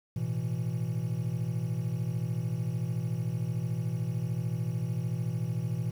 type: chord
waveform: triangle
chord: A suspended second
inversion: none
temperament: equal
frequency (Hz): 110 / 123.47 / 164.81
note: A2 / B2 / E3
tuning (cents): 0 / 0 / 0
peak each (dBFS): -33 / -30 / -32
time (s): 0.16-5.91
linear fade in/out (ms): 5
effects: 9-bit